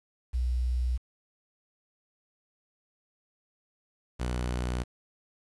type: tone pair in turn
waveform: sine / sawtooth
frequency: 61.74 / 61.28 Hz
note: B1 / B1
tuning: 0 / -13 cents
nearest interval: unison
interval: 13 cents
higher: first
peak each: -25 dBFS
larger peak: neither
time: 0.33-0.98 / 4.19-4.84 s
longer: neither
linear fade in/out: 20 ms
effects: resampled to 24000 Hz + 9-bit